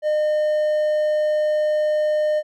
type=tone; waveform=triangle; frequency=608 Hz; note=D#5; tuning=40 cents flat; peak=-15 dBFS; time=0.02-2.43 s; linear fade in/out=50 ms; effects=none